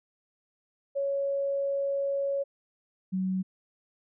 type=tone pair in turn; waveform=sine; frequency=556 / 187.48 Hz; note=C#5 / F#3; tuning=+5 / +23 cents; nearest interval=octave + perfect fifth; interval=1882 cents; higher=first; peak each=-26 dBFS; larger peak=neither; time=0.95-2.44 / 3.12-3.43 s; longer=first; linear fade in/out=20 ms; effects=none